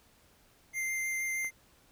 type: tone with vibrato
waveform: square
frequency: 2093 Hz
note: C7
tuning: in tune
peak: -32 dBFS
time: 0.73-1.51 s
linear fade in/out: 50 ms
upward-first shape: triangle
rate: 6.4 Hz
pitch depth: 9 cents each way
type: click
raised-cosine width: 0.5 ms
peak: -34 dBFS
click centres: 1.446 s
effects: pink hiss -64 dBFS RMS until 1.91 s